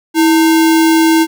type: tone with sample-and-hold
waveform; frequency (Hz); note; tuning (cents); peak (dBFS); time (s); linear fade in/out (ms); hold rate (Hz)
sine; 324.5; E4; -27; -6; 0.14-1.27; 50; 1225
effects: none